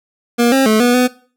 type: tone with pitch steps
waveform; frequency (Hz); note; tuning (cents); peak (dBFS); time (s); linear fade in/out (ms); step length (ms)
25% pulse; 237.8 / 268 / 216.9 / 243.6 / 249.9; A#3 / C4 / A3 / B3 / B3; +35 / +42 / -25 / -24 / +21; -6; 0.38-1.08; 20; 140
effects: noise-tail reverb RT60 0.4 s tail -19 dB re dry